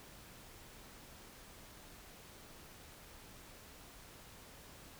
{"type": "silence", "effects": ["pink hiss -56 dBFS RMS until 4.99 s"]}